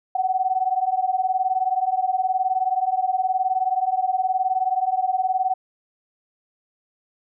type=beating tone pair; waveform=sine; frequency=741 / 760 Hz; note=F#5 / F#5; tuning=+2 / +46 cents; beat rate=19 Hz; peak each=-22 dBFS; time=0.15-5.54 s; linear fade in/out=5 ms; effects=none